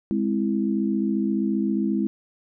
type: chord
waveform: sine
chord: Ab augmented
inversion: none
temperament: equal with one note detuned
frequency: 206.8 / 261.6 / 329.6 Hz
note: Ab3 / C4 / E4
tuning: -7 / 0 / 0 cents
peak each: -23 / -27 / -26 dBFS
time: 0.11-2.07 s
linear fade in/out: 0 ms
effects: none